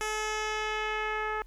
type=tone with low-pass filter sweep; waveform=10% pulse; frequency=429.6 Hz; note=A4; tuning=41 cents flat; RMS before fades=-32 dBFS; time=0.01-1.42 s; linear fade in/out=0 ms; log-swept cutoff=9700 to 1500 Hz; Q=1.2; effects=added 42 Hz sine -47 dBFS peak until 1.46 s + pink hiss -65 dBFS RMS until 1.46 s